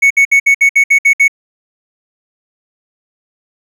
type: tone bursts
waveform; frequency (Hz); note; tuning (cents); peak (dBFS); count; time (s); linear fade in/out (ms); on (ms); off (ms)
triangle; 2217; C#7; 0; -3; 9; 0.02-1.281; 10; 85; 62
effects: none